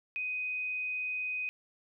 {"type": "tone", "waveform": "sine", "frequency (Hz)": 2502, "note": "D#7", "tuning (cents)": 9, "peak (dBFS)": -32, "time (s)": [0.16, 1.49], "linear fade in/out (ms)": 0, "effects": []}